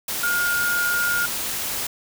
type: tone in noise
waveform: sine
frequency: 1422 Hz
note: F6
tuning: 31 cents sharp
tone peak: -20 dBFS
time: 0.23-1.26 s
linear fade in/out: 5 ms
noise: white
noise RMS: -27 dBFS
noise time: 0.08-1.87 s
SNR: +4 dB
effects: none